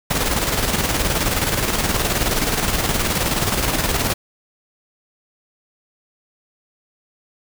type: noise with tremolo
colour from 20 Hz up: pink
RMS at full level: -18 dBFS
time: 0.1-4.14 s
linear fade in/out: 10 ms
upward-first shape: square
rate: 19 Hz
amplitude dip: 45%
effects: none